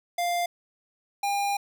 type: tone pair in turn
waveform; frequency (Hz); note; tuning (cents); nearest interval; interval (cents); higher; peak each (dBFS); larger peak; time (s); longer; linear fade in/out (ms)
square; 698.5 / 805; F5 / G5; 0 / +46; major second; 246; second; -25; neither; 0.18-0.46 / 1.23-1.57; second; 5
effects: none